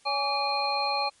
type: tone cluster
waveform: sine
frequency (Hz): 563 / 829 / 1146 / 2429 / 4192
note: C#5 / G#5 / D6 / D#7 / C8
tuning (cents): +27 / -3 / -43 / -42 / +2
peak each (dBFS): -34 / -28 / -32 / -34 / -30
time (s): 0.05-1.1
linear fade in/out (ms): 20
effects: white hiss -60 dBFS RMS until 1.2 s + MP3 48 kbps